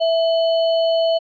sine tone with sample-and-hold, 659.3 Hz, E5, in tune, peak -14 dBFS, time 0-1.19 s, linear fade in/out 20 ms, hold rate 3675 Hz, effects resampled to 11025 Hz

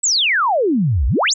sine exponential two-way sweep, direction down then up, 8160 to 55.2 to 8160 Hz, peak -13 dBFS, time 0.03-1.34 s, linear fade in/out 10 ms, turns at 1.07 s, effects none

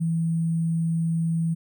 sine tone with sample-and-hold, 164.81 Hz, E3, in tune, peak -21 dBFS, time 0-1.55 s, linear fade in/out 20 ms, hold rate 8820 Hz, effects none

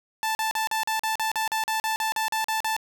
sawtooth tone bursts, 880 Hz, A5, in tune, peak -20 dBFS, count 16, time 0.23-2.765 s, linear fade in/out 0 ms, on 120 ms, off 41 ms, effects 10-bit

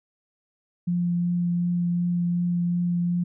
sine tone with vibrato, 174.61 Hz, F3, in tune, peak -21 dBFS, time 0.87-3.24 s, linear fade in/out 10 ms, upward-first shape triangle, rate 2.7 Hz, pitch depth 11 cents each way, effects none

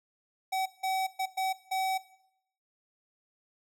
square tone bursts at uneven times, 760 Hz, F#5, 46 cents sharp, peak -29 dBFS, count 5, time 0.52-0.66 / 0.83-1.07 / 1.19-1.26 / 1.37-1.53 / 1.71-1.98 s, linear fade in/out 10 ms, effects noise-tail reverb RT60 0.7 s tail -17 dB re dry

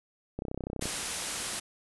click train, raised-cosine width 2 ms, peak -21 dBFS, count 16, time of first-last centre 0.39-0.856 s, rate 32.2 Hz
white low-pass noise, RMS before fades -36 dBFS, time 0.81-1.6 s, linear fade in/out 10 ms, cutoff 11000 Hz, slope 96 dB/octave
effects none

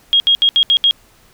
sine tone bursts at uneven times, 3266 Hz, G#7, 30 cents flat, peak -8 dBFS, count 6, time 0.13-0.2 / 0.27-0.35 / 0.42-0.49 / 0.56-0.63 / 0.7-0.77 / 0.84-0.91 s, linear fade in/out 0 ms, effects pink hiss -50 dBFS RMS until 1.33 s

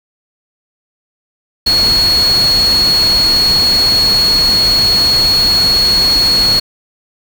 sine tone in noise, 4335 Hz, C#8, 39 cents flat, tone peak -8 dBFS, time 1.66-6.6 s, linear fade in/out 10 ms, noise pink, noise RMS -20 dBFS, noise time 1.66-6.6 s, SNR +9 dB, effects none

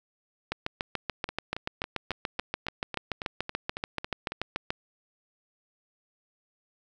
two click trains, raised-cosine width 0.3 ms, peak -18 / -13 dBFS, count 12 / 30, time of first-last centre 1.29-4.32 / 0.52-4.705 s, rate 3.63 / 6.93 Hz, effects none

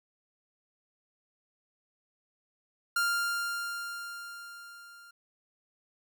45% pulse tone with level ramp, 1396.9 Hz, F6, in tune, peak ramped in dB -25 to -51 dBFS, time 2.96-5.11 s, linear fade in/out 5 ms, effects none

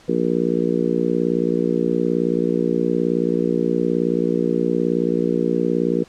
harmonic tone, 58.9 Hz, A#1, 19 cents sharp, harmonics 3 / 4 / 5 / 6 / 7 / 8, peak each -24 / -24 / -24 / -24 / -24 / -24 dBFS, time 0.08-6.04 s, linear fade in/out 10 ms, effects pink hiss -49 dBFS RMS until 6.08 s + low-pass 7000 Hz 12 dB/octave

